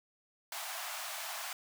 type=high-pass noise; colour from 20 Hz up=pink; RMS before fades=-41 dBFS; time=0.52-1.53 s; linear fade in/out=2 ms; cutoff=630 Hz; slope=96 dB/octave; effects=none